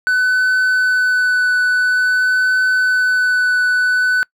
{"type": "tone with vibrato", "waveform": "triangle", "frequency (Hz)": 1500, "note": "F#6", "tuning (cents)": 23, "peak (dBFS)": -10, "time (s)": [0.07, 4.23], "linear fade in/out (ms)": 0, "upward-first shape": "triangle", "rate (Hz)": 0.49, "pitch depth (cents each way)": 12, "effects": ["noise-tail reverb RT60 0.1 s tail -26 dB re dry"]}